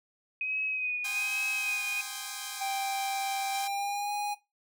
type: tone with vibrato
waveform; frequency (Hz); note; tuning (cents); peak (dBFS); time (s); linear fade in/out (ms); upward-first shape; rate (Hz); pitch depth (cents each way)
sine; 2510; D#7; +15; -29; 0.41-2.01; 2; sine; 1.2; 34
type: chord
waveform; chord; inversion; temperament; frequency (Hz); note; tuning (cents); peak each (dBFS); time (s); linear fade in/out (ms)
5% pulse; Ab major seventh; third; equal with one note detuned; 784 / 822.5 / 1046.5 / 1244.5; G5 / Ab5 / C6 / Eb6; 0 / -17 / 0 / 0; -29 / -31 / -32 / -31; 1.04-3.68; 10
type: tone with pitch glide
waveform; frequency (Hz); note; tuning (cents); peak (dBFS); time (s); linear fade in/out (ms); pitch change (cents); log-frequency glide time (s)
square; 784 to 824.4; G5 to G#5; 0 to -13; -31; 2.6-4.35; 20; +87; 3.52-4.12
effects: noise-tail reverb RT60 0.2 s tail -17 dB re dry